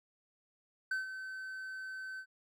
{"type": "tone with ADSR envelope", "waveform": "triangle", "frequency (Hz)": 1532, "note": "G6", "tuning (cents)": -40, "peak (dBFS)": -29, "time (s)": [0.91, 2.26], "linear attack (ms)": 5, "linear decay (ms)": 140, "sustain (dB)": -10, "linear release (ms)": 72, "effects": []}